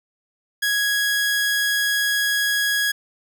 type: tone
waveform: sawtooth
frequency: 1661.2 Hz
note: G#6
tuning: in tune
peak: -15 dBFS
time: 0.62-2.92 s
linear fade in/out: 10 ms
effects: none